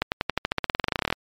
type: accelerating click train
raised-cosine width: 0.3 ms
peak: -6 dBFS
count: 22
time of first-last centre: 0.02-1.126 s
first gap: 99 ms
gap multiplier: 0.93
effects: MP3 96 kbps